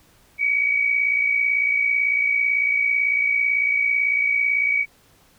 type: tone pair together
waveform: sine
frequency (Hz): 2261 / 2319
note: C#7 / D7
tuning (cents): +34 / -22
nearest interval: unison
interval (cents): 44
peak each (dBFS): -18 / -25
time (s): 0.38-4.86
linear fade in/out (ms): 50
effects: pink hiss -56 dBFS RMS until 5.38 s